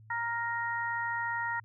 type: harmonic tone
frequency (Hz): 467.2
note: A#4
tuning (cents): +4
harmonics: 2 / 3 / 4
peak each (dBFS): -34 / -37 / -34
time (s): 0.1-1.6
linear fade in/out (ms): 5
effects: added 109 Hz sine -52 dBFS peak until 1.64 s